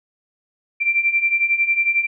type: beating tone pair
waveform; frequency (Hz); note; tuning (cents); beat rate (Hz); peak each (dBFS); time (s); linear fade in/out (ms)
sine; 2349 / 2360; D7 / D7; 0 / +8; 11; -21 / -17; 0.8-2.07; 20
effects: none